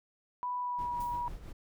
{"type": "tone with pitch glide", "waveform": "sine", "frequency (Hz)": [987.8, 964.1], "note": ["B5", "B5"], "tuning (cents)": [0, -42], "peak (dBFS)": -32, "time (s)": [0.43, 1.28], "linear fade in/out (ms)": 0, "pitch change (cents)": -42, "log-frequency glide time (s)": [0.6, 0.98]}
{"type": "noise with tremolo", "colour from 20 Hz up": "brown", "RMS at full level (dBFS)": -42, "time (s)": [0.78, 1.53], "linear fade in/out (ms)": 10, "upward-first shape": "triangle", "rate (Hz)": 6, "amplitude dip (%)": 60}
{"type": "noise with exponential decay", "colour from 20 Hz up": "blue", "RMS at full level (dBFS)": -50, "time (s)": [1, 1.4], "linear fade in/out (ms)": 5, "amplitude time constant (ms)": 86}
{"effects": []}